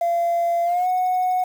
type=tone with pitch glide; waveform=sine; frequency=686 to 735.2 Hz; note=F5 to F#5; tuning=-31 to -11 cents; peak=-16 dBFS; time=0.01-1.44 s; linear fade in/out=5 ms; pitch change=+120 cents; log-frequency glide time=0.64-0.87 s; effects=tanh soft clip ceiling -15 dBFS + 7-bit